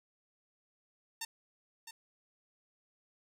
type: tone with echo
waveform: 5% pulse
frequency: 907 Hz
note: A#5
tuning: 48 cents flat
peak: -25 dBFS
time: 1.21-1.25 s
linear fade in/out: 5 ms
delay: 660 ms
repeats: 1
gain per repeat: -9 dB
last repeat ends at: 1.91 s
effects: none